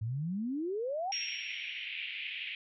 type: exponential sweep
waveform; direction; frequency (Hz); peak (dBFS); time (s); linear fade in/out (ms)
sine; up; 103.83 to 813; -32; 0.01-1.12; 10
type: tone with exponential decay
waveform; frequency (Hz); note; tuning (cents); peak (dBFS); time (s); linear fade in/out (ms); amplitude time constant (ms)
sine; 5588; F8; 0; -31; 1.12-1.86; 5; 160
type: band-pass noise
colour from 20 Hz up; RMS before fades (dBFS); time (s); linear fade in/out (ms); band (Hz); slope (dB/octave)
pink; -40; 1.12-2.55; 2; 2200 to 3100; 48
effects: none